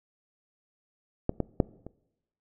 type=clicks; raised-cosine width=2 ms; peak=-12 / -13 / -7 / -27 dBFS; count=4; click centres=1.294 / 1.403 / 1.602 / 1.866 s; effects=noise-tail reverb RT60 0.9 s tail -22 dB re dry